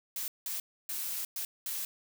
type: noise bursts at uneven times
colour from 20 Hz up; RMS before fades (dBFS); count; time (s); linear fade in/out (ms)
blue; -36; 5; 0.16-0.28 / 0.46-0.6 / 0.89-1.25 / 1.36-1.45 / 1.66-1.85; 2
effects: none